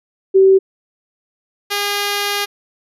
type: tone pair in turn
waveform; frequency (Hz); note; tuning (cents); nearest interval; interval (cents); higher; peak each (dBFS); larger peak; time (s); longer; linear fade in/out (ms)
sine / 5% pulse; 384.2 / 407; G4 / G#4; -35 / -35; minor second; 100; second; -6; neither; 0.34-0.59 / 1.7-2.46; second; 20
effects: resampled to 32000 Hz